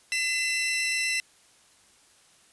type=tone pair together; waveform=sawtooth; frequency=2023 / 2683 Hz; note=B6 / E7; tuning=+41 / +30 cents; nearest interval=perfect fourth; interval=489 cents; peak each=-25 / -24 dBFS; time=0.12-1.2 s; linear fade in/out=0 ms; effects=white hiss -59 dBFS RMS until 2.52 s + resampled to 24000 Hz